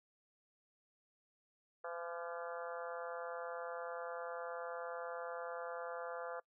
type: harmonic tone with a mistuned harmonic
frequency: 170 Hz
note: F3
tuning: 46 cents flat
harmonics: 3 / 4 / 5 / 6 / 7 / 8 / 9 / 10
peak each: -45 / -48 / -52 / -54 / -50 / -51 / -56 / -57 dBFS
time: 1.84-6.4 s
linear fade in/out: 5 ms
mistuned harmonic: 8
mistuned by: +37 cents
effects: noise-tail reverb RT60 0.1 s tail -24 dB re dry